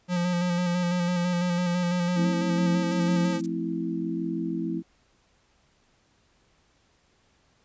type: tone with vibrato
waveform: square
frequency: 176.7 Hz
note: F3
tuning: 21 cents sharp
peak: -24 dBFS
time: 0.08-3.41 s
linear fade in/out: 50 ms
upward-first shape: square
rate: 6 Hz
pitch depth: 24 cents each way
type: chord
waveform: sine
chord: F major seventh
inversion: none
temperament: equal with one note detuned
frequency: 174.61 / 220 / 261.6 / 327.9 Hz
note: F3 / A3 / C4 / E4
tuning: 0 / 0 / 0 / -9 cents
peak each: -32 / -34 / -34 / -30 dBFS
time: 2.15-4.83 s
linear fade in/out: 50 ms
type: noise bursts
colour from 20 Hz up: violet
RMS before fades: -36 dBFS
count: 12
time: 2.91-3.46 s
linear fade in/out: 0 ms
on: 22 ms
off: 26 ms
effects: pink hiss -65 dBFS RMS until 7.64 s + resampled to 16000 Hz